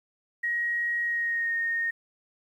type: tone with pitch glide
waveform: sine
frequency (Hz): 1892 to 1847.7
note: A#6 to A#6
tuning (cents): +25 to -16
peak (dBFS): -25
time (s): 0.43-1.91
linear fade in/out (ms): 10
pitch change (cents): -41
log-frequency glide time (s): 1.02-1.55
effects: 10-bit